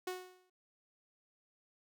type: tone with exponential decay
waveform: sawtooth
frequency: 367 Hz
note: F#4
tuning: 14 cents flat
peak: -32 dBFS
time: 0.07-0.5 s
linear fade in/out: 5 ms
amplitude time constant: 92 ms
effects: none